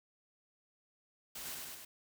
white noise with echo, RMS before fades -45 dBFS, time 1.35-1.55 s, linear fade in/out 5 ms, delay 100 ms, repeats 3, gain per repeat -2 dB, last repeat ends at 1.85 s, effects none

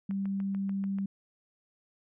sine tone, 196 Hz, G3, in tune, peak -29 dBFS, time 0.09-1.06 s, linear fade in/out 5 ms
click train, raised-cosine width 0.5 ms, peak -34 dBFS, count 7, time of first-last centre 0.11-0.986 s, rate 6.85 Hz
effects none

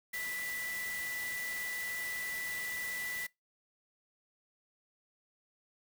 sine tone in noise, 1975.5 Hz, B6, in tune, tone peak -37 dBFS, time 0.13-3.27 s, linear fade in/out 10 ms, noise white, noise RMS -44 dBFS, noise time 0.13-3.27 s, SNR +4 dB, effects noise-tail reverb RT60 0.2 s tail -23 dB re dry

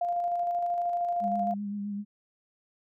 sine tone with tremolo, 698.5 Hz, F5, in tune, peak -25 dBFS, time 0.01-1.54 s, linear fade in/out 5 ms, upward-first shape square, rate 13 Hz, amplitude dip 25%
sine tone with vibrato, 203.7 Hz, G#3, 33 cents flat, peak -31 dBFS, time 1.2-2.05 s, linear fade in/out 50 ms, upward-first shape sine, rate 7.7 Hz, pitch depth 27 cents each way
effects none

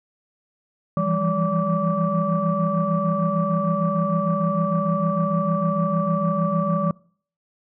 sine tone cluster, 164.7 / 171.3 / 200.1 / 574 / 1161 Hz, E3 / F3 / G3 / D5 / D6, -1 / -33 / +36 / -40 / -20 cents, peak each -25 dBFS, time 0.97-6.91 s, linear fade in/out 2 ms, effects noise-tail reverb RT60 0.5 s tail -24 dB re dry + tanh soft clip ceiling -9 dBFS

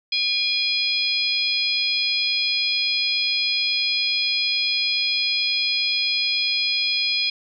harmonic tone with a mistuned harmonic, 830.6 Hz, G#5, in tune, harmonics 3 / 4 / 5 / 6, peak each -25 / -25 / -25 / -25 dBFS, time 0.12-7.3 s, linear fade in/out 5 ms, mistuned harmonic 3, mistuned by -46 cents, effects none

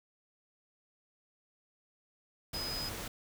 sine tone in noise, 5010 Hz, D#8, 11 cents sharp, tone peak -37 dBFS, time 2.54-2.89 s, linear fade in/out 5 ms, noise pink, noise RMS -41 dBFS, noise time 2.53-3.08 s, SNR +1 dB, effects none

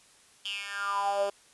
10% pulse tone with high-pass filter sweep, 200.7 Hz, G3, 41 cents sharp, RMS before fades -31 dBFS, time 0.45-1.3 s, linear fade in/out 5 ms, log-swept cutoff 3200 to 490 Hz, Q 7.7, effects white hiss -59 dBFS RMS until 1.53 s + resampled to 24000 Hz

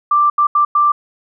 sine tone bursts at uneven times, 1178 Hz, D6, 5 cents sharp, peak -9 dBFS, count 4, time 0.11-0.3 / 0.38-0.47 / 0.55-0.65 / 0.75-0.92 s, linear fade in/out 5 ms, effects none

